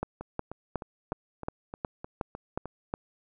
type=two click trains; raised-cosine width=1 ms; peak=-16 / -24 dBFS; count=9 / 9; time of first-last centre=0.03-2.939 / 0.21-2.656 s; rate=2.75 / 3.27 Hz; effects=none